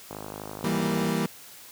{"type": "click train", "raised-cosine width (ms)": 1, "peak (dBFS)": -22, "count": 52, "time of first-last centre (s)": [0.11, 1.091], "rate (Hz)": 52}
{"type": "chord", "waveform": "30% pulse", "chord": "E diminished", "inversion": "none", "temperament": "equal", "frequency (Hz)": [164.81, 196, 233.1], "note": ["E3", "G3", "Bb3"], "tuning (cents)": [0, 0, 0], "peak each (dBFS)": -26, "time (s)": [0.64, 1.26], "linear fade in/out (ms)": 2}
{"effects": ["white hiss -47 dBFS RMS until 1.71 s", "high-pass 80 Hz 12 dB/octave"]}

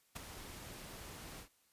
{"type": "noise with ADSR envelope", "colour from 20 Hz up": "pink", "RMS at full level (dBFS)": -41, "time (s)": [0.15, 1.49], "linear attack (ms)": 15, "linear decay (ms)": 9, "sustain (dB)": -9, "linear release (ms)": 100, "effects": ["white hiss -73 dBFS RMS until 1.72 s", "resampled to 32000 Hz"]}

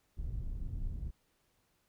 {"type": "low-pass noise", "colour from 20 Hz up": "pink", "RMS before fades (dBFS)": -38, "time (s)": [0.17, 1.11], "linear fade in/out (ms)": 10, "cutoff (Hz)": 100, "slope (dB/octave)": 12, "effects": ["pink hiss -75 dBFS RMS until 1.88 s"]}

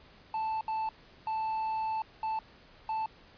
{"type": "tone bursts at uneven times", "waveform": "triangle", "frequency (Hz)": 880, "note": "A5", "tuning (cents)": 0, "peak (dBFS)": -28, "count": 5, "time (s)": [[0.34, 0.61], [0.68, 0.89], [1.27, 2.02], [2.23, 2.39], [2.89, 3.06]], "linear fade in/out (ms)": 2, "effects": ["pink hiss -57 dBFS RMS until 3.37 s", "resampled to 11025 Hz"]}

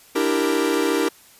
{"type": "chord", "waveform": "45% pulse", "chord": "E half-diminished seventh", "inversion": "third", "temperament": "equal with one note detuned", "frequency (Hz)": [295.7, 329.6, 392, 466.2], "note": ["D4", "E4", "G4", "Bb4"], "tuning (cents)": [12, 0, 0, 0], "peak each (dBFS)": -24, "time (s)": [0.15, 1.09], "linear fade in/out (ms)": 10, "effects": ["white hiss -50 dBFS RMS until 1.39 s", "resampled to 32000 Hz"]}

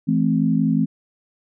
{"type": "chord", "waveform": "sine", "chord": "A minor", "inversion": "second", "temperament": "equal with one note detuned", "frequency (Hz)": [164.81, 216.1, 261.6], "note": ["E3", "A3", "C4"], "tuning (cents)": [0, -31, 0], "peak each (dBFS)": -20, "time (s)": [0.07, 0.86], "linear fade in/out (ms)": 20, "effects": []}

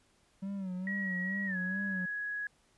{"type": "tone with vibrato", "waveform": "triangle", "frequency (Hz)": 190.2, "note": "F#3", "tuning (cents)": 48, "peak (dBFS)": -33, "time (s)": [0.42, 2.06], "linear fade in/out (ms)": 10, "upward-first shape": "sine", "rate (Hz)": 2.3, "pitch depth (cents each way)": 82}
{"type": "tone with pitch glide", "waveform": "sine", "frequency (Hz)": [1909, 1671.5], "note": ["A#6", "G#6"], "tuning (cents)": [41, 11], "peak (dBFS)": -34, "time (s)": [0.87, 2.47], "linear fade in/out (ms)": 2, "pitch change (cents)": -230, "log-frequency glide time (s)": [1.46, 1.57]}
{"effects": ["pink hiss -69 dBFS RMS until 2.77 s", "resampled to 24000 Hz"]}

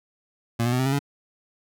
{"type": "tone with pitch steps", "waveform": "25% pulse", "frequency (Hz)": [116.54, 121.14, 125.92, 130.89, 136.05, 141.42], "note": ["A#2", "B2", "B2", "C3", "C#3", "C#3"], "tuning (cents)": [0, -33, 34, 1, -32, 35], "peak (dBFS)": -17, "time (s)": [0.59, 0.992], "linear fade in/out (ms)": 10, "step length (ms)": 67, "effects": []}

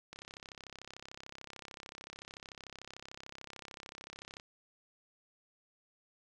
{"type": "click train", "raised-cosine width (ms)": 0.2, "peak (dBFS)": -29, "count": 144, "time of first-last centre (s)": [0.13, 4.399], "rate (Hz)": 33.5, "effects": []}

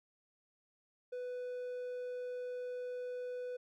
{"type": "tone", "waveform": "triangle", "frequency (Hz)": 496.5, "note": "B4", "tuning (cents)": 9, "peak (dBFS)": -37, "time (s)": [1.12, 3.57], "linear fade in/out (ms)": 10, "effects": []}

